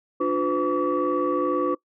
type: tone cluster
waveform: sine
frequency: 294.7 / 356.9 / 506 / 1143 Hz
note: D4 / F4 / B4 / D6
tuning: +6 / +38 / +42 / -47 cents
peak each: -25 dBFS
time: 0.2-1.75 s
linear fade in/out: 10 ms
effects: noise-tail reverb RT60 0.1 s tail -22 dB re dry + tanh soft clip ceiling -14 dBFS